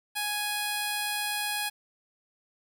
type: tone with notch filter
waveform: 5% pulse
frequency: 832 Hz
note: G#5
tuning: 3 cents sharp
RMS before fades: -31 dBFS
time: 0.15-1.7 s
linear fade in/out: 20 ms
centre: 6400 Hz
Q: 1.2
effects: 10-bit